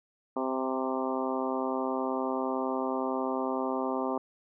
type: harmonic tone with a mistuned harmonic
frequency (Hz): 130.81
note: C3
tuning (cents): 0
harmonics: 2 / 3 / 4 / 5 / 6 / 7 / 8 / 9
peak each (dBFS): -33 / -35 / -36 / -37 / -38 / -38 / -39 / -40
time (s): 0.36-4.18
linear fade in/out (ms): 5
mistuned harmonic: 6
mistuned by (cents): +19
effects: none